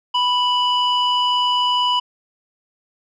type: tone with low-pass filter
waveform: square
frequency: 987.8 Hz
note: B5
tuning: in tune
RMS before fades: -18 dBFS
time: 0.14-2 s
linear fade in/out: 10 ms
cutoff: 3400 Hz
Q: 3.5
effects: none